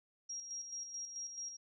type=tone with tremolo; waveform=sine; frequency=5630 Hz; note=F8; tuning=13 cents sharp; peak=-40 dBFS; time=0.29-1.57 s; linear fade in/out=10 ms; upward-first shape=square; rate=4.6 Hz; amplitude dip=50%; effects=none